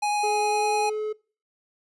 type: tone with vibrato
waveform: square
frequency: 830.6 Hz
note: G#5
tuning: in tune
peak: -23 dBFS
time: 0.02-0.9 s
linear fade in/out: 10 ms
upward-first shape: triangle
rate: 9.9 Hz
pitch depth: 9 cents each way
type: tone with pitch glide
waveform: triangle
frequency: 423 to 428.4 Hz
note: G#4 to A4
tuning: +32 to -46 cents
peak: -24 dBFS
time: 0.23-1.13 s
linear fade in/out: 10 ms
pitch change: +22 cents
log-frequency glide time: 0.44-0.68 s
effects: noise-tail reverb RT60 0.4 s tail -24 dB re dry + resampled to 24000 Hz